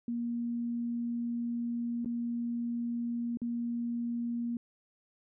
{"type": "tone with dropouts", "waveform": "sine", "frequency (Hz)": 236.5, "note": "A#3", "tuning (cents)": 25, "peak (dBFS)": -31, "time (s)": [0.08, 4.57], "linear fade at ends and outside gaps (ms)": 2, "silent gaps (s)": [[2.047, 2.058], [3.372, 3.417]], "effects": []}